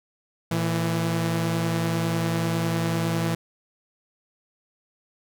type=tone pair together; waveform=sawtooth; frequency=113.9 / 165.85 Hz; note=A#2 / E3; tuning=-40 / +11 cents; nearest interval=perfect fifth; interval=651 cents; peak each=-24 / -20 dBFS; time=0.51-3.35 s; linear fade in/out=5 ms; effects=none